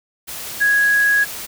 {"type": "tone in noise", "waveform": "sine", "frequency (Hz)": 1661.2, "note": "G#6", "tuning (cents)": 0, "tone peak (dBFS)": -12, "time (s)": [0.6, 1.25], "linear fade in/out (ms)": 20, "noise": "white", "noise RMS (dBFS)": -30, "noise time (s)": [0.27, 1.47], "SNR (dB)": 15, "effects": []}